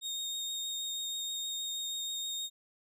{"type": "tone with vibrato", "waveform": "30% pulse", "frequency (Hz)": 3706, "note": "A#7", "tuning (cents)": -11, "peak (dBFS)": -32, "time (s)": [0.01, 2.5], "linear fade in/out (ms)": 50, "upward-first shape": "triangle", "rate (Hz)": 6.3, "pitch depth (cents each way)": 13, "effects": []}